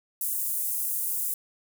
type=high-pass noise; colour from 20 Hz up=pink; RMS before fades=-29 dBFS; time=0.21-1.34 s; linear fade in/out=2 ms; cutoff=9800 Hz; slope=24 dB/octave; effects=none